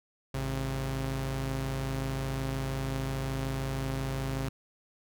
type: tone pair together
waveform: sawtooth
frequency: 53.22 / 134.1 Hz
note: G#1 / C3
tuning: +43 / +43 cents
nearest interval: octave + major third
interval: 1600 cents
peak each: -32 / -28 dBFS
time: 0.34-4.49 s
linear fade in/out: 5 ms
effects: none